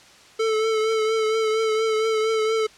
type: tone with vibrato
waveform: square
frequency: 440 Hz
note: A4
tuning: in tune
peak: -20 dBFS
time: 0.39-2.67 s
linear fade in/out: 10 ms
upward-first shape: triangle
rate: 4.3 Hz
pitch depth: 35 cents each way
effects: white hiss -49 dBFS RMS until 2.77 s + low-pass 6000 Hz 12 dB/octave